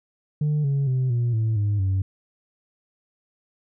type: tone with pitch steps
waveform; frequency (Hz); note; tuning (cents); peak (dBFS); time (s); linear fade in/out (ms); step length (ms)
sine; 150 / 139.15 / 129.08 / 119.74 / 111.08 / 103.05 / 95.59; D3 / C#3 / C3 / A#2 / A2 / G#2 / G2; +37 / +7 / -23 / +47 / +17 / -13 / -43; -17; 0.41-2.02; 5; 230
effects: tanh soft clip ceiling -18 dBFS